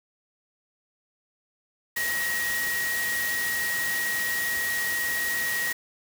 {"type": "tone in noise", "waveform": "sine", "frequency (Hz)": 1895, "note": "A#6", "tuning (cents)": 28, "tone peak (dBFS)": -26, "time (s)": [1.96, 5.73], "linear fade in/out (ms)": 10, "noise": "white", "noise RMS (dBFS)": -32, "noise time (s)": [1.96, 5.73], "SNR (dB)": 3, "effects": []}